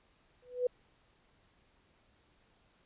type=tone with exponential growth; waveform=sine; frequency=495.9 Hz; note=B4; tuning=7 cents sharp; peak=-24 dBFS; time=0.42-0.67 s; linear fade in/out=5 ms; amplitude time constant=54 ms; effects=pink hiss -69 dBFS RMS until 2.85 s + resampled to 8000 Hz